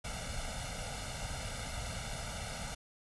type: noise with comb filter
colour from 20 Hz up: pink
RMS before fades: -40 dBFS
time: 0.04-2.75 s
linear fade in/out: 10 ms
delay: 1.4 ms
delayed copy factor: +0.95
effects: resampled to 24000 Hz